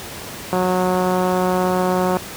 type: click train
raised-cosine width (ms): 1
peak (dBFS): -6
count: 301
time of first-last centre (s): 0.53-2.169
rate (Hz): 183
effects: pink hiss -32 dBFS RMS until 2.36 s + high-pass 80 Hz 12 dB/octave